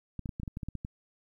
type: clicks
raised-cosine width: 5 ms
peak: -24 dBFS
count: 11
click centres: 0.193 / 0.258 / 0.292 / 0.399 / 0.433 / 0.478 / 0.571 / 0.632 / 0.686 / 0.753 / 0.849 s
effects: 11-bit